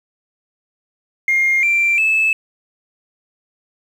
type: tone with pitch steps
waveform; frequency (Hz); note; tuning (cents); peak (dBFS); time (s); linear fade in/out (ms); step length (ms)
sine; 2124 / 2357 / 2615; C7 / D7 / E7; +25 / +6 / -15; -11; 1.28-2.33; 2; 350
effects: tanh soft clip ceiling -9 dBFS + 7-bit